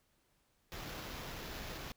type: noise with sample-and-hold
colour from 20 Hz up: pink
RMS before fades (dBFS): -45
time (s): 0.72-1.92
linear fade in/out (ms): 0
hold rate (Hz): 8820
effects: pink hiss -75 dBFS RMS until 1.96 s